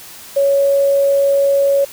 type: tone with quantisation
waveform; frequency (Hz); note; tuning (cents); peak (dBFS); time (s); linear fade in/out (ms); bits
sine; 557; C#5; +8; -10; 0.36-1.85; 10; 6
effects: white hiss -36 dBFS RMS until 1.92 s